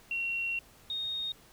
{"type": "tone pair in turn", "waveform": "sine", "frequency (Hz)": [2738, 3713], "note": ["F7", "A#7"], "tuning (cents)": [-35, -8], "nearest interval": "perfect fourth", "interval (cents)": 527, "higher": "second", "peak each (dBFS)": [-30, -32], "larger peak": "first", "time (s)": [[0.11, 0.59], [0.9, 1.32]], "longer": "first", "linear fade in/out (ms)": 2, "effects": ["pink hiss -58 dBFS RMS until 1.52 s"]}